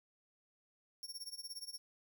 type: tone with tremolo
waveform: sawtooth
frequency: 5500 Hz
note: F8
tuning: 27 cents flat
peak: -39 dBFS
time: 1.03-1.78 s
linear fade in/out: 0 ms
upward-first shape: sine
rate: 17 Hz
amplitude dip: 90%
effects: none